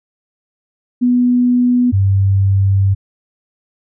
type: tone pair in turn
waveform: sine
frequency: 246.2 / 97.7 Hz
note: B3 / G2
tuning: -5 / -5 cents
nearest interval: octave + major third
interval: 1600 cents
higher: first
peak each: -9 dBFS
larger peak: neither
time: 1.01-1.92 / 1.92-2.95 s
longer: second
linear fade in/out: 20 ms
effects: none